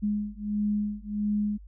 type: beating tone pair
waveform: sine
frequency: 207.5 / 209 Hz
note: G#3 / G#3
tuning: -1 / +11 cents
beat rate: 1.5 Hz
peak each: -29 dBFS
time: 0.02-1.58 s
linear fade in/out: 20 ms
effects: added 50 Hz sine -44 dBFS peak until 1.67 s